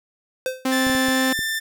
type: tone with exponential decay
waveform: square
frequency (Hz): 516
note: C5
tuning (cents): -24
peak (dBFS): -19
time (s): 0.46-0.69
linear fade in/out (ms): 1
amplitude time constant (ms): 50
type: tone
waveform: sawtooth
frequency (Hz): 261.6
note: C4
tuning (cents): 0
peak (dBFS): -15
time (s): 0.65-1.33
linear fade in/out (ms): 5
type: tone with pitch glide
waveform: sawtooth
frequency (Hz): 1760 to 1782.5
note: A6 to A6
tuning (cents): 0 to +22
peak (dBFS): -19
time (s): 0.71-1.6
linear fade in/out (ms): 20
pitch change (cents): +22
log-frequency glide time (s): 1.1-1.37
type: clicks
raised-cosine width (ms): 3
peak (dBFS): -20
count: 5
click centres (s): 0.868 / 0.898 / 0.951 / 1.085 / 1.391
effects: none